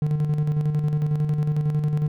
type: tone with tremolo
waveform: triangle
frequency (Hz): 150.3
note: D3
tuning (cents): +40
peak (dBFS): -16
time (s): 0.02-2.08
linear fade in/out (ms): 2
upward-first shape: square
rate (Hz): 11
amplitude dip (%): 45
effects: none